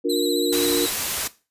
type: chord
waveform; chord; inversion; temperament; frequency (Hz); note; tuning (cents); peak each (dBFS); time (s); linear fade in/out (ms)
sine; Bb major; first; equal with one note detuned; 293.7 / 357.4 / 466.2; D4 / F4 / Bb4; 0 / +40 / 0; -23; 0.04-0.87; 20
type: tone with vibrato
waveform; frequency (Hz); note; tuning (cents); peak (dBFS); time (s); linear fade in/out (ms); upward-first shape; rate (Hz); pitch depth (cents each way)
sawtooth; 3951; B7; 0; -23; 0.09-0.9; 10; sine; 15; 60
type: noise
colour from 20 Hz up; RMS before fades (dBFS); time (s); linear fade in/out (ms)
white; -25; 0.52-1.28; 10
effects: noise-tail reverb RT60 0.3 s tail -17 dB re dry + resampled to 32000 Hz